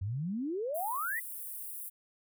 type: exponential sweep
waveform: sine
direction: up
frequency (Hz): 89.6 to 2031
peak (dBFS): -32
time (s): 0.01-1.2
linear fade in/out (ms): 10
type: high-pass noise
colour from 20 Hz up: white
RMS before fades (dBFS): -42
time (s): 0.74-1.9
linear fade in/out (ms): 20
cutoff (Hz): 9200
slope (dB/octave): 48
effects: none